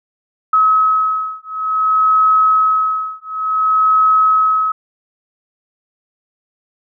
sine beating tone pair, 1281 / 1281.56 Hz, E6 / E6, -50 / -49 cents, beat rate 0.56 Hz, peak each -14 dBFS, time 0.53-4.72 s, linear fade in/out 5 ms, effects none

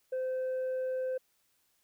sine tone, 516 Hz, C5, 24 cents flat, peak -28 dBFS, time 0.12-1.18 s, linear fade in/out 10 ms, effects tanh soft clip ceiling -30 dBFS + white hiss -73 dBFS RMS until 1.83 s

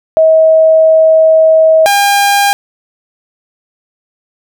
sine / sawtooth tone pair in turn, 639 / 805.1 Hz, D#5 / G5, +46 / +46 cents, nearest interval major third, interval 400 cents, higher second, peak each -3 dBFS, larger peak neither, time 0.17-1.86 / 1.86-2.53 s, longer first, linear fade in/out 0 ms, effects none

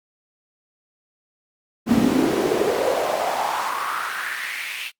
brown noise with high-pass filter sweep, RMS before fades -22 dBFS, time 1.86-4.92 s, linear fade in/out 50 ms, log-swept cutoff 220 to 2800 Hz, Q 3.8, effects noise-tail reverb RT60 0.1 s tail -23 dB re dry + Opus 48 kbps

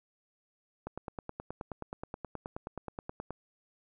click train, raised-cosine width 1 ms, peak -24 dBFS, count 24, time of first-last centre 0.87-3.306 s, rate 9.44 Hz, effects none

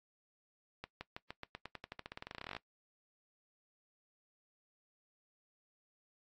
accelerating click train, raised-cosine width 0.3 ms, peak -27 dBFS, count 27, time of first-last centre 0.84-2.566 s, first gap 170 ms, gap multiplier 0.91, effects noise-tail reverb RT60 0.1 s tail -18 dB re dry + AAC 48 kbps

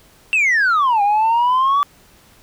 sine exponential two-way sweep, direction down then up, 2728 to 800 to 1160 Hz, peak -10 dBFS, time 0.33-1.83 s, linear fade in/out 0 ms, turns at 1.02 s, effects tanh soft clip ceiling -11 dBFS + pink hiss -50 dBFS RMS until 2.42 s

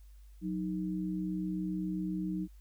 sine tone pair together, 183.6 / 311.1 Hz, F#3 / D#4, -13 / 0 cents, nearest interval major sixth, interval 913 cents, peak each -34 / -36 dBFS, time 0.41-2.48 s, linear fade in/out 50 ms, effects added 50 Hz sine -51 dBFS peak until 2.6 s + white hiss -71 dBFS RMS until 2.6 s

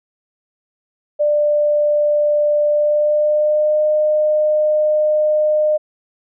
sine tone with pitch glide, 593 to 609 Hz, D5 to D#5, +17 to -37 cents, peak -12 dBFS, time 1.19-5.78 s, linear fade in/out 20 ms, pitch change +46 cents, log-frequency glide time 2.69-3.84 s, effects none

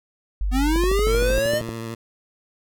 sine tone, 49 Hz, G1, in tune, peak -20 dBFS, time 0.41-1.39 s, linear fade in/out 0 ms
square linear sweep, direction up, 244.9 to 622.3 Hz, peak -20 dBFS, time 0.51-1.62 s, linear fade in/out 50 ms
click train, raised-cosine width 2 ms, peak -16 dBFS, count 13, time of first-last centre 0.76-1.69 s, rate 12.9 Hz
15% pulse tone with vibrato, 114 Hz, A#2, 38 cents flat, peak -23 dBFS, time 1.07-1.95 s, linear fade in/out 10 ms, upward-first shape triangle, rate 12 Hz, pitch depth 26 cents each way
effects none

